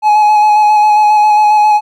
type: tone with vibrato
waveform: triangle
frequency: 845 Hz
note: G#5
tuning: 30 cents sharp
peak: -3 dBFS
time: 0.02-1.81 s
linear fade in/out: 50 ms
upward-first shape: square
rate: 7.4 Hz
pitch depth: 16 cents each way
effects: none